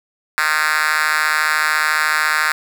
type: tone with high-pass filter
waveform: 5% pulse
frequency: 154 Hz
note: D#3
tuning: 17 cents flat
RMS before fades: -17 dBFS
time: 0.38-2.52 s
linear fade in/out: 0 ms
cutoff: 1500 Hz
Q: 2.3
effects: none